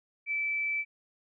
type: tone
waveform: sine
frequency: 2317 Hz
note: D7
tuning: 24 cents flat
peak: -28 dBFS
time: 0.26-0.85 s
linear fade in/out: 50 ms
effects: none